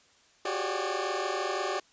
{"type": "tone cluster", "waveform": "20% pulse", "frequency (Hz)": [360.8, 380.7, 406.5, 553, 595], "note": ["F#4", "F#4", "G#4", "C#5", "D5"], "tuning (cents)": [-44, 49, -37, -4, 22], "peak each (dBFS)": [-33, -29, -32, -33, -30], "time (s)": [0.45, 1.8], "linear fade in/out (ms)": 5, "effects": ["white hiss -62 dBFS RMS until 1.92 s", "resampled to 16000 Hz"]}